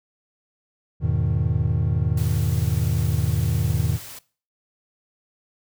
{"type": "chord", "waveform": "triangle", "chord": "E major seventh", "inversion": "none", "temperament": "equal", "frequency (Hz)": [82.41, 103.83, 123.47, 155.56], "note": ["E2", "G#2", "B2", "D#3"], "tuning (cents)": [0, 0, 0, 0], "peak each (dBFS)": -23, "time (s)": [1, 3.99], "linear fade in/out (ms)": 50}
{"type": "noise", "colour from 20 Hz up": "white", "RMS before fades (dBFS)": -39, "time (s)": [2.17, 4.19], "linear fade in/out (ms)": 5}
{"effects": ["noise-tail reverb RT60 0.4 s tail -20 dB re dry"]}